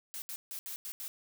blue noise bursts at uneven times, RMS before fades -41 dBFS, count 6, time 0.14-0.22 / 0.29-0.36 / 0.51-0.59 / 0.66-0.76 / 0.85-0.92 / 1-1.08 s, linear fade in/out 0 ms, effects none

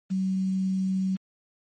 sine tone with quantisation, 189.3 Hz, F#3, 40 cents sharp, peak -23 dBFS, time 0.1-1.17 s, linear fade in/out 20 ms, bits 8, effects MP3 32 kbps

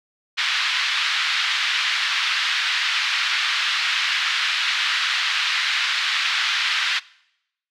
white band-pass noise, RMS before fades -22 dBFS, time 0.37-7 s, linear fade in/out 20 ms, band 1300 to 3900 Hz, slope 24 dB/octave, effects noise-tail reverb RT60 0.8 s tail -22 dB re dry

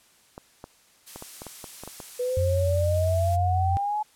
clicks, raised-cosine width 1 ms, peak -24 dBFS, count 10, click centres 0.379 / 0.641 / 1.16 / 1.224 / 1.419 / 1.467 / 1.642 / 1.836 / 1.876 / 2.002 s
blue noise, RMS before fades -40 dBFS, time 1.06-3.37 s, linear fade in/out 20 ms
sine exponential sweep, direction up, 489.8 to 857 Hz, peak -24 dBFS, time 2.19-4.03 s, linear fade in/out 10 ms
sine tone, 89.4 Hz, F2, 41 cents sharp, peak -22 dBFS, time 2.37-3.77 s, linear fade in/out 0 ms
effects white hiss -59 dBFS RMS until 4.15 s + low-pass 11000 Hz 12 dB/octave

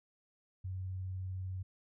sine tone with vibrato, 93.3 Hz, F#2, 15 cents sharp, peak -37 dBFS, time 0.64-1.63 s, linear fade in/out 10 ms, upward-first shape sine, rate 20 Hz, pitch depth 38 cents each way, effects none

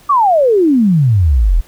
sine exponential sweep, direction down, 1193 to 36.71 Hz, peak -7 dBFS, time 0.09-1.61 s, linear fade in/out 10 ms, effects pink hiss -45 dBFS RMS until 1.67 s

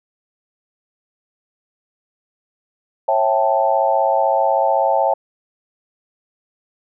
sine chord, A dominant seventh, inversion first, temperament equal with one note detuned, 545.8 / 659.3 / 784 / 880 Hz, C#5 / E5 / G5 / A5, -27 / 0 / 0 / 0 cents, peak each -19 dBFS, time 3.08-5.14 s, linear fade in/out 5 ms, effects none

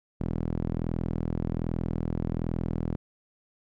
sawtooth tone with band-pass filter, 41.26 Hz, E1, 2 cents sharp, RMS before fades -30 dBFS, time 0.2-2.96 s, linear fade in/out 10 ms, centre 200 Hz, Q 0.87, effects none

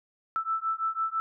sine beating tone pair, 1318.5 / 1324.5 Hz, E6 / E6, 0 / +8 cents, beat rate 6 Hz, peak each -30 dBFS, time 0.36-1.2 s, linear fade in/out 0 ms, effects none

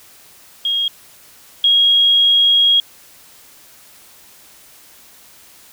sine tone pair in turn, 3264 / 3285 Hz, G#7 / G#7, -31 / -20 cents, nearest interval unison, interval 11 cents, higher second, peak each -15 / -9 dBFS, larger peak second, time 0.65-0.88 / 1.64-2.8 s, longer second, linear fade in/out 2 ms, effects white hiss -45 dBFS RMS until 5.72 s

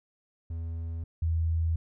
triangle / sine tone pair in turn, 82.6 / 81.93 Hz, E2 / E2, +4 / -10 cents, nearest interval unison, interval 14 cents, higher first, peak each -30 / -24 dBFS, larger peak second, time 0.5-1.04 / 1.22-1.76 s, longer neither, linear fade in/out 5 ms, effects none

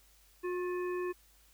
harmonic tone with a mistuned harmonic, 359.5 Hz, F#4, 50 cents flat, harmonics 1 / 3 / 5 / 7, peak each -33 / -43 / -47 / -50 dBFS, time 0.43-1.13 s, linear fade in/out 20 ms, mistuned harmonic 5, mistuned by -39 cents, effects added 50 Hz sine -65 dBFS peak until 1.53 s + white hiss -65 dBFS RMS until 1.53 s

